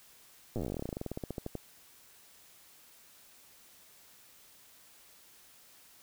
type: slowing click train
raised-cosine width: 2 ms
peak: -23 dBFS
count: 30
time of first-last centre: 0.56-1.553 s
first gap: 8 ms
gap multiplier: 1.09
effects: white hiss -59 dBFS RMS until 6.02 s